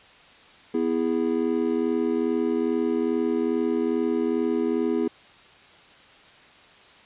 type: chord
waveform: triangle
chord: E major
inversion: second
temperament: just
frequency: 247.2 / 329.6 / 412 Hz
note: B3 / E4 / G#4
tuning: +2 / 0 / -14 cents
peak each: -24 dBFS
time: 0.74-5.08 s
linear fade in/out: 5 ms
effects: white hiss -51 dBFS RMS until 7.05 s + resampled to 8000 Hz